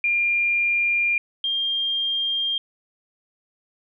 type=tone pair in turn; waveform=sine; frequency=2400 / 3204 Hz; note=D7 / G7; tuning=+37 / +37 cents; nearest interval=perfect fourth; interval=500 cents; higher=second; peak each=-18 / -21 dBFS; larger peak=first; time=0.04-1.18 / 1.44-2.58 s; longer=neither; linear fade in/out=2 ms; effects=none